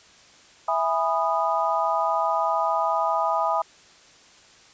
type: chord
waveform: sine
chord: E major seventh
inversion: none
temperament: just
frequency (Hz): 659.3 / 824.1 / 988.9 / 1236.1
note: E5 / G#5 / B5 / D#6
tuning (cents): 0 / -14 / +2 / -12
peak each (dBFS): -26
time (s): 0.68-3.62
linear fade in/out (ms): 5
effects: white hiss -52 dBFS RMS until 4.73 s + resampled to 16000 Hz